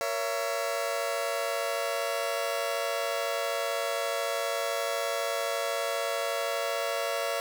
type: chord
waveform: sawtooth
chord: A# diminished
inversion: none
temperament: just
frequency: 466.2 / 559.4 / 671.3 Hz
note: A#4 / C#5 / E5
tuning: 0 / +16 / +31 cents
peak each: -32 / -28 / -28 dBFS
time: 0.01-7.4 s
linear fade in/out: 0 ms
effects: none